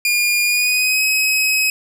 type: tone with pitch glide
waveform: sawtooth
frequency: 2423 to 2546 Hz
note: D#7 to D#7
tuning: -47 to +39 cents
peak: -11 dBFS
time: 0.05-1.7 s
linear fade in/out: 2 ms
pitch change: +86 cents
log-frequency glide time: 0.44-1.03 s
effects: none